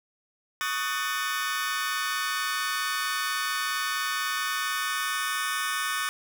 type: chord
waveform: sawtooth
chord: D# half-diminished seventh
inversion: third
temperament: just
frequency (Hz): 1120.1 / 1244.5 / 1493.4 / 1792.1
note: C#6 / D#6 / F#6 / A6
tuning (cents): +18 / 0 / +16 / +31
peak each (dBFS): -29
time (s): 0.61-6.09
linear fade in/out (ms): 0
effects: none